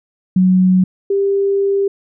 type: tone pair in turn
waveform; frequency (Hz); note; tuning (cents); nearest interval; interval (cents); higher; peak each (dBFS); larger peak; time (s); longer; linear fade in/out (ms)
sine; 185 / 396.1; F#3 / G4; 0 / +18; octave + minor second; 1318; second; -8 / -12; first; 0.36-0.84 / 1.1-1.88; second; 5
effects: none